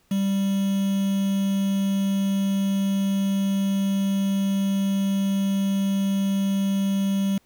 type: tone with quantisation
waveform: triangle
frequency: 196 Hz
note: G3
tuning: in tune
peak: -18 dBFS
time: 0.11-7.38 s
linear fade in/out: 5 ms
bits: 6
effects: pink hiss -63 dBFS RMS until 7.45 s